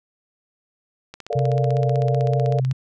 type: click train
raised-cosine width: 0.2 ms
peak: -19 dBFS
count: 26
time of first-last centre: 1.14-2.712 s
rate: 15.9 Hz
type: chord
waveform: sine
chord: Bb major seventh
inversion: third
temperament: equal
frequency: 440 / 466.2 / 587.3 / 698.5 Hz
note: A4 / Bb4 / D5 / F5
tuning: 0 / 0 / 0 / 0 cents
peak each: -27 dBFS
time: 1.3-2.6 s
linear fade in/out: 5 ms
type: tone with vibrato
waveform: sine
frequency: 131.2 Hz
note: C3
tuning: 5 cents sharp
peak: -18 dBFS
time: 1.35-2.73 s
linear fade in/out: 10 ms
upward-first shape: sine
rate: 5.2 Hz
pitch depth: 22 cents each way
effects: none